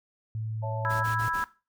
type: tone with pitch glide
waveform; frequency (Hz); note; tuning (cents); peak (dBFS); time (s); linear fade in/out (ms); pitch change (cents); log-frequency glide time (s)
sine; 110 to 112.57; A2 to A2; 0 to +40; -30; 0.35-1.28; 0; +40; 0.61-0.89
type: chord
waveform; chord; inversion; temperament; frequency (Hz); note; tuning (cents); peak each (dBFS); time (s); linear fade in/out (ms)
sine; A major; first; equal; 554.4 / 659.3 / 880; C#5 / E5 / A5; 0 / 0 / 0; -36 / -39 / -36; 0.62-1.04; 20
type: harmonic tone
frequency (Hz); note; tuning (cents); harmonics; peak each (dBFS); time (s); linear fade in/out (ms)
329.6; E4; 0; 3 / 4 / 5; -31 / -31 / -31; 0.85-1.44; 0
type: noise bursts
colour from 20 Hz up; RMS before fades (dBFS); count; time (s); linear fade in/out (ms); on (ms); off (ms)
pink; -41; 4; 0.89-1.448; 20; 120; 26
effects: noise-tail reverb RT60 0.3 s tail -17 dB re dry